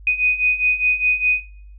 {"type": "beating tone pair", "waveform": "sine", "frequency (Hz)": [2489, 2493.9], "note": ["D#7", "D#7"], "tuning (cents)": [0, 3], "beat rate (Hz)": 4.9, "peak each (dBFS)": [-20, -18], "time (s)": [0.07, 1.4], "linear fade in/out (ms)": 2, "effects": ["noise-tail reverb RT60 0.6 s tail -18 dB re dry", "added 50 Hz sine -38 dBFS peak until 1.78 s"]}